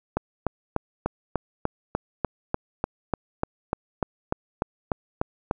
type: click train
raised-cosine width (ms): 1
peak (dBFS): -9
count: 19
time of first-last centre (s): 0.17-5.511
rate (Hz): 3.37
effects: none